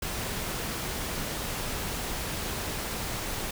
pink noise, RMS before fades -33 dBFS, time 0.02-3.51 s, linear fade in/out 5 ms, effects none

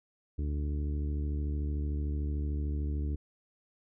harmonic tone, 73.42 Hz, D2, in tune, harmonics 1 / 2 / 3 / 4 / 5 / 6, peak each -30 / -41 / -46 / -42 / -49 / -52 dBFS, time 0.38-3.16 s, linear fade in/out 10 ms, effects none

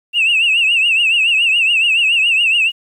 sine tone with vibrato, 2704 Hz, E7, 43 cents sharp, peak -9 dBFS, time 0.13-2.72 s, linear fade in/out 50 ms, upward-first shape triangle, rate 7.1 Hz, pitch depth 130 cents each way, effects tanh soft clip ceiling -7 dBFS + 8-bit

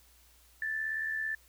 sine tone with amplitude modulation, 1760 Hz, A6, in tune, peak -29 dBFS, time 0.62-1.35 s, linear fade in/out 2 ms, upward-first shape sine, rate 77.9 Hz, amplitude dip 50%, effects added 60 Hz sine -63 dBFS peak until 1.48 s + white hiss -63 dBFS RMS until 1.48 s

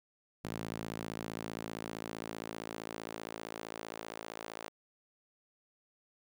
sawtooth tone with high-pass filter sweep, 55.3 Hz, A1, 9 cents sharp, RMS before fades -43 dBFS, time 0.44-4.69 s, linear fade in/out 10 ms, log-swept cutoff 160 to 530 Hz, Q 0.95, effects none

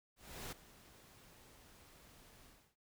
pink noise with ADSR envelope, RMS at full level -45 dBFS, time 0.16-2.76 s, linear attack 360 ms, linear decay 11 ms, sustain -17 dB, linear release 300 ms, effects none

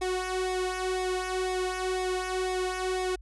sawtooth tone with flanger, 370 Hz, F#4, in tune, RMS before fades -30 dBFS, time 0.01-3.16 s, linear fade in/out 10 ms, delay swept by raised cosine 0.67 to 2.47 ms, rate 2 Hz, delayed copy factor -0.7, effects added 50 Hz sine -45 dBFS peak until 3.21 s + resampled to 24000 Hz

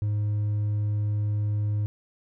sine tone with hard clipping, 104.4 Hz, G#2, 10 cents sharp, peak -24 dBFS, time 0.02-1.86 s, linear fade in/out 0 ms, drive 2 dB, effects none

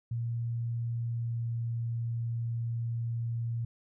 sine tone with pitch glide, 117.2 to 116.52 Hz, A#2 to A#2, +10 to 0 cents, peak -30 dBFS, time 0.11-3.65 s, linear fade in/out 5 ms, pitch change -10 cents, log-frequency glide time 1.08-1.49 s, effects none

